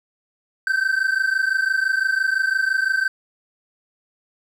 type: tone pair together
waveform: triangle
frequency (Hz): 1535 / 1560.9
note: G6 / G6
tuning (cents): -37 / -8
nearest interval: unison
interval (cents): 29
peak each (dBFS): -19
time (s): 0.67-3.08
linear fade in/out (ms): 2
effects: none